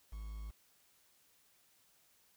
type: tone with quantisation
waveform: triangle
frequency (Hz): 53.4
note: G#1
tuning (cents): +49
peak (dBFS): -40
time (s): 0.12-0.51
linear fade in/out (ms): 10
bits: 10
effects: white hiss -70 dBFS RMS until 2.36 s